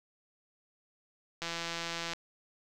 click train, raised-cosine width 0.2 ms, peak -19 dBFS, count 121, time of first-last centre 1.42-2.134 s, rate 168 Hz, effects none

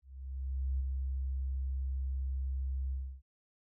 sine tone with ADSR envelope, 66.2 Hz, C2, 21 cents sharp, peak -29 dBFS, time 0.02-3.22 s, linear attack 780 ms, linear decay 13 ms, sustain -3 dB, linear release 300 ms, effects none

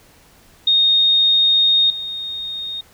sine tone with level steps, 3703 Hz, A#7, 12 cents flat, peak -11 / -24 dBFS, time 0.67-2.81 s, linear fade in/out 5 ms, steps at 1.9 s, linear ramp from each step 2 ms, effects pink hiss -50 dBFS RMS until 2.93 s

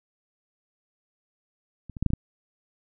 clicks, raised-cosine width 5 ms, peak -27 / -24 / -12 / -9 / -16 / -10 dBFS, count 6, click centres 1.897 / 1.968 / 2.026 / 2.063 / 2.104 / 2.135 s, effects none

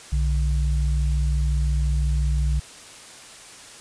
sine tone pair together, 62.2 / 147.94 Hz, B1 / D3, +13 / +13 cents, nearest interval octave + minor third, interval 1500 cents, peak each -19 / -27 dBFS, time 0.12-2.6 s, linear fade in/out 10 ms, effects white hiss -43 dBFS RMS until 3.8 s + resampled to 22050 Hz

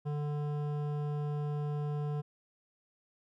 triangle tone with hard clipping, 147.4 Hz, D3, 7 cents sharp, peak -34 dBFS, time 0.05-2.22 s, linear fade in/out 20 ms, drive 17 dB, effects none

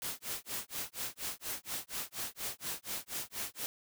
white noise with tremolo, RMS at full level -37 dBFS, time 0.02-3.66 s, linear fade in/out 0 ms, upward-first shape sine, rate 4.2 Hz, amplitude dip 100%, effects none

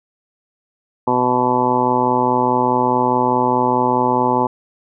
harmonic tone, 124.8 Hz, B2, 19 cents sharp, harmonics 1 / 2 / 3 / 4 / 5 / 6 / 7 / 8 / 9, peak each -28 / -21 / -22 / -23 / -26 / -29 / -17 / -21 / -29 dBFS, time 1.07-4.47 s, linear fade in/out 5 ms, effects none

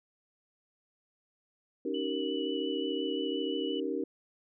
sine chord, Eb dominant seventh, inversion third, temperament equal with one note detuned, 277.2 / 311.1 / 383.9 / 466.2 Hz, Db4 / Eb4 / G4 / Bb4, 0 / 0 / -36 / 0 cents, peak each -36 dBFS, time 1.85-4.04 s, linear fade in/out 5 ms
sine tone with vibrato, 2960 Hz, F#7, in tune, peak -39 dBFS, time 1.94-3.8 s, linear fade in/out 5 ms, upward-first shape sine, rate 5.7 Hz, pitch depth 12 cents each way
effects none

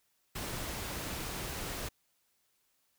pink noise, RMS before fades -39 dBFS, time 0.35-1.89 s, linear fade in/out 10 ms, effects white hiss -75 dBFS RMS until 2.98 s

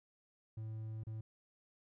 triangle tone with dropouts, 110 Hz, A2, in tune, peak -39 dBFS, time 0.57-1.21 s, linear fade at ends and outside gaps 5 ms, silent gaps 1.036-1.068 s, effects none

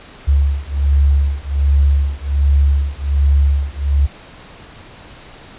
sine beating tone pair, 69.7 / 71 Hz, C#2 / C#2, +10 / +42 cents, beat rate 1.3 Hz, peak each -14 dBFS, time 0.27-4.07 s, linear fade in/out 20 ms, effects pink hiss -39 dBFS RMS until 5.58 s + resampled to 8000 Hz

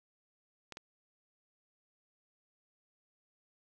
clicks, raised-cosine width 0.2 ms, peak -27 dBFS, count 2, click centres 0.723 / 0.771 s, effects none

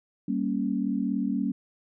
sine chord, G diminished, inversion none, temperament equal, 196 / 233.1 / 277.2 Hz, G3 / Bb3 / Db4, 0 / 0 / 0 cents, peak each -29 dBFS, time 0.28-1.52 s, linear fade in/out 5 ms, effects none

